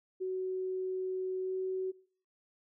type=tone with pitch glide; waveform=sine; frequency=373.4 to 375.6 Hz; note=F#4 to F#4; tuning=+16 to +26 cents; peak=-32 dBFS; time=0.2-1.92 s; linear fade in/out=20 ms; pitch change=+10 cents; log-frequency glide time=1.41-1.54 s; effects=noise-tail reverb RT60 0.5 s tail -21 dB re dry